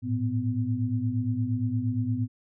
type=tone cluster; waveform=sine; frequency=106.8 / 115.4 / 251.3 Hz; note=G#2 / A#2 / B3; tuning=+49 / -17 / +30 cents; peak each=-29 dBFS; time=0.02-2.28 s; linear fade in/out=50 ms; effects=none